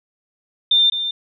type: tone with echo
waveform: sine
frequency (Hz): 3595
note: A7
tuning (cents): +36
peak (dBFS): -11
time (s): 0.71-0.9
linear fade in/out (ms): 5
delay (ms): 210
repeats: 1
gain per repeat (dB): -9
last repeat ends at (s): 1.11
effects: none